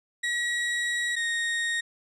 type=tone pair in turn; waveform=35% pulse; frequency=1914 / 1860.6 Hz; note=A#6 / A#6; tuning=+45 / -4 cents; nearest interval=unison; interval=49 cents; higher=first; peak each=-24 / -24 dBFS; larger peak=neither; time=0.23-1.16 / 1.16-1.81 s; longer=first; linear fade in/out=10 ms; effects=resampled to 22050 Hz